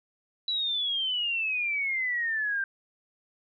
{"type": "exponential sweep", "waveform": "sine", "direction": "down", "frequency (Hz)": [3960, 1568], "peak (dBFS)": -26, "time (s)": [0.48, 2.64], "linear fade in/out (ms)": 2, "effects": []}